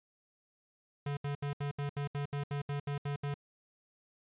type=tone bursts; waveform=square; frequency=143.1 Hz; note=D3; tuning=45 cents flat; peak=-34 dBFS; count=13; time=1.06-3.342 s; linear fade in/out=5 ms; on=110 ms; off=71 ms; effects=resampled to 8000 Hz